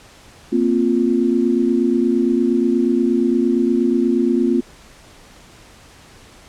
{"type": "chord", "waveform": "sine", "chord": "Bb suspended second", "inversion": "none", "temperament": "equal", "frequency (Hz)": [233.1, 261.6, 349.2], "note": ["Bb3", "C4", "F4"], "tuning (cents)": [0, 0, 0], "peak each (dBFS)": -18, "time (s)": [0.52, 4.61], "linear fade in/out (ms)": 10, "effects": ["pink hiss -45 dBFS RMS until 6.48 s", "low-pass 9000 Hz 12 dB/octave"]}